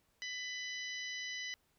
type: harmonic tone with a mistuned harmonic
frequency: 997 Hz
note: B5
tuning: 16 cents sharp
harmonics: 2 / 3 / 4 / 5 / 6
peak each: -42 / -46 / -49 / -50 / -51 dBFS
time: 0.22-1.54 s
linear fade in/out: 0 ms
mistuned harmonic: 6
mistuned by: -18 cents
effects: pink hiss -75 dBFS RMS until 1.78 s

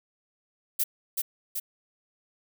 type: noise with echo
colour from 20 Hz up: violet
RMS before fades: -25 dBFS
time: 0.79-0.84 s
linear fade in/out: 10 ms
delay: 380 ms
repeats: 2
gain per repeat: -3 dB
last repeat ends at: 1.6 s
effects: none

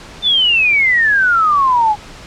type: exponential sweep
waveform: sine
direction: down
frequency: 3600 to 822 Hz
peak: -9 dBFS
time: 0.22-1.96 s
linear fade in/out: 50 ms
effects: pink hiss -35 dBFS RMS until 2.26 s + low-pass 6000 Hz 12 dB/octave

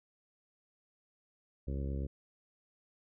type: harmonic tone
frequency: 68.6 Hz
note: C#2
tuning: 17 cents flat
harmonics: 1 / 2 / 3 / 4 / 5 / 6 / 7 / 8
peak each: -35 / -41 / -45 / -47 / -49 / -51 / -52 / -53 dBFS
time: 1.67-2.07 s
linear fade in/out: 10 ms
effects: none

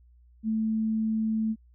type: tone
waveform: sine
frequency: 220 Hz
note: A3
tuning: in tune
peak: -24 dBFS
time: 0.43-1.56 s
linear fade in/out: 50 ms
effects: added 60 Hz sine -54 dBFS peak until 1.74 s

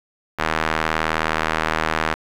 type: tone with band-pass filter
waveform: sawtooth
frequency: 79.3 Hz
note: D#2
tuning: 33 cents sharp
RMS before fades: -22 dBFS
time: 0.38-2.15 s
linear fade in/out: 20 ms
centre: 1500 Hz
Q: 1.1
effects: 7-bit

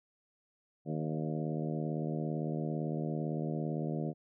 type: harmonic tone with a mistuned harmonic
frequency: 77.78 Hz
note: D#2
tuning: in tune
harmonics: 2 / 3 / 4 / 5 / 6 / 7 / 8 / 9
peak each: -35 / -39 / -41 / -43 / -45 / -46 / -47 / -48 dBFS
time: 0.85-4.14 s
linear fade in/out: 50 ms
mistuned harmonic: 8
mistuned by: -23 cents
effects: none

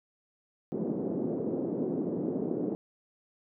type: band-pass noise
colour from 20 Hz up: white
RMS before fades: -32 dBFS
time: 0.72-2.75 s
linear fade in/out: 0 ms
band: 180 to 410 Hz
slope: 24 dB/octave
effects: none

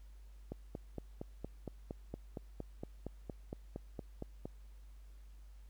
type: click train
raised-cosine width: 2 ms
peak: -28 dBFS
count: 18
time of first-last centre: 0.52-4.455 s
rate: 4.32 Hz
effects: added 50 Hz sine -52 dBFS peak until 5.69 s + pink hiss -72 dBFS RMS until 5.69 s

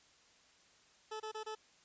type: tone bursts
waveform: 20% pulse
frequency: 434.3 Hz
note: A4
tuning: 23 cents flat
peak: -36 dBFS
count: 4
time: 1.11-1.552 s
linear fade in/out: 10 ms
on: 91 ms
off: 26 ms
effects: white hiss -66 dBFS RMS until 1.84 s + resampled to 16000 Hz

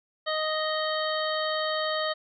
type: harmonic tone with a mistuned harmonic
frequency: 622.3 Hz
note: D#5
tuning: in tune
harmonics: 1 / 2 / 3 / 5 / 6 / 7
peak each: -29 / -32 / -34 / -36 / -37 / -37 dBFS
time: 0.26-2.14 s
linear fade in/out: 20 ms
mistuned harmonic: 6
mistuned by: +25 cents
effects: none

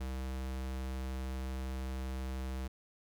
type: tone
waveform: square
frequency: 65.2 Hz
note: C2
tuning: 5 cents flat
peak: -37 dBFS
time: 0-2.68 s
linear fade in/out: 10 ms
effects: none

